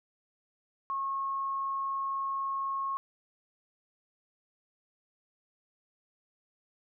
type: tone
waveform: sine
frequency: 1089 Hz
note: C#6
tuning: 31 cents flat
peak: -30 dBFS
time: 0.9-2.97 s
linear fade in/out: 0 ms
effects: none